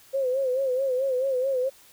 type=tone with vibrato; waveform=sine; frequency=523.3 Hz; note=C5; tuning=in tune; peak=-22 dBFS; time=0.13-1.7 s; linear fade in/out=20 ms; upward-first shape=sine; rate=4.6 Hz; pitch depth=83 cents each way; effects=white hiss -54 dBFS RMS until 1.92 s